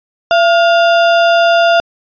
sine tone with sample-and-hold, 678 Hz, E5, 49 cents sharp, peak -6 dBFS, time 0.31-1.8 s, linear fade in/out 0 ms, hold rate 2100 Hz, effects resampled to 11025 Hz

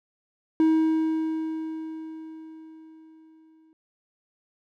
triangle tone with exponential decay, 318.4 Hz, D#4, 40 cents sharp, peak -14 dBFS, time 0.6-3.73 s, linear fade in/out 1 ms, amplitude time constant 680 ms, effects none

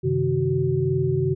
sine tone cluster, 95.9 / 133.3 / 155.8 / 375.3 Hz, G2 / C3 / D#3 / F#4, -37 / +33 / +3 / +25 cents, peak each -30 / -23 / -26 / -23 dBFS, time 0.03-1.35 s, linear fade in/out 20 ms, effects none

